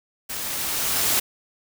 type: noise with level ramp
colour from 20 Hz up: white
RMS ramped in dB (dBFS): -31 to -20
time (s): 0.29-1.2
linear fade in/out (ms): 10
effects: none